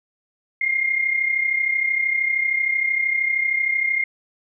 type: tone pair together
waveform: sine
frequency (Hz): 2093 / 2126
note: C7 / C7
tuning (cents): 0 / +27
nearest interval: unison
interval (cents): 27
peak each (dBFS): -25 / -19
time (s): 0.61-4.04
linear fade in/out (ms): 5
effects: none